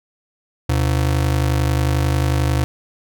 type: ring-modulated tone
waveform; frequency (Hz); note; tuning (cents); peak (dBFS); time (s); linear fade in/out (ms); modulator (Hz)
square; 101.9; G#2; -32; -13; 0.69-2.64; 0; 25.6
effects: none